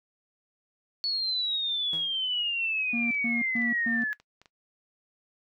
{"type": "exponential sweep", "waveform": "sine", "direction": "down", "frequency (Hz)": [4435, 1694], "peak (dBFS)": -26, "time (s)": [1.04, 4.13], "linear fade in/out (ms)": 0}
{"type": "tone with exponential decay", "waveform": "sawtooth", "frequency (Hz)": 163.1, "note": "E3", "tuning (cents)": -18, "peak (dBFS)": -35, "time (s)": [1.93, 2.22], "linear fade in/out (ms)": 2, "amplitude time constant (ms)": 61}
{"type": "tone bursts", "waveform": "triangle", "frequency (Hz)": 234.4, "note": "A#3", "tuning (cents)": 10, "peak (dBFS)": -26, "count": 4, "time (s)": [2.93, 4.04], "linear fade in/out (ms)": 5, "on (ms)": 180, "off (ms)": 130}
{"type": "clicks", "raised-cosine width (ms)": 0.2, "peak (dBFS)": -35, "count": 8, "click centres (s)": [3.115, 3.147, 3.565, 3.619, 4.021, 4.2, 4.416, 4.458]}
{"effects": ["noise-tail reverb RT60 0.1 s tail -19 dB re dry"]}